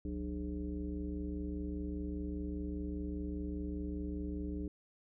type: tone with frequency modulation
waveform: sine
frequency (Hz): 185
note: F#3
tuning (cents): 0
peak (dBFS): -36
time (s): 0.05-4.68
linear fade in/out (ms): 2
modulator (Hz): 115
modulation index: 1.6
effects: none